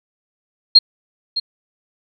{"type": "tone with echo", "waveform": "sine", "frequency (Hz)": 4226, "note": "C8", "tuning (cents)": 16, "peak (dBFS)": -3, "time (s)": [0.75, 0.79], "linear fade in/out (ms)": 10, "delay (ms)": 610, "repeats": 1, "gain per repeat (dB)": -14, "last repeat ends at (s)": 1.4, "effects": []}